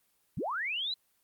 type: linear sweep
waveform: sine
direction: up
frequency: 84 to 4076 Hz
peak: -31 dBFS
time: 0.37-0.94 s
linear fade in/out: 5 ms
effects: white hiss -72 dBFS RMS until 1.23 s + Opus 24 kbps